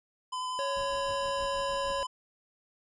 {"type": "tone with vibrato", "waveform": "square", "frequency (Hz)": 1013, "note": "B5", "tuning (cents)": 44, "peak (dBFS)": -33, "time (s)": [0.32, 2.07], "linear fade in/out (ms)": 10, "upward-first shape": "sine", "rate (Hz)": 11, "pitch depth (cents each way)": 9}
{"type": "harmonic tone", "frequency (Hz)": 554.4, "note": "C#5", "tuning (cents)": 0, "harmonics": [1, 3, 5, 7, 9, 10], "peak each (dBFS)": [-32, -42, -46, -49, -51, -52], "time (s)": [0.59, 2.03], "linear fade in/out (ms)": 0}
{"type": "noise with tremolo", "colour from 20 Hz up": "brown", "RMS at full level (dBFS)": -45, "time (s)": [0.76, 2.03], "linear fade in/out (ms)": 10, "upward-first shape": "sine", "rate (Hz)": 6.4, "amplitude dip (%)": 75}
{"effects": ["resampled to 22050 Hz"]}